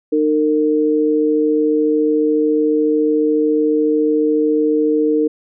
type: tone pair together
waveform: sine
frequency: 305 / 457 Hz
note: D#4 / A#4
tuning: -34 / -34 cents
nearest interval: perfect fifth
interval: 700 cents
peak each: -15 dBFS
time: 0.12-5.28 s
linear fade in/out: 10 ms
effects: none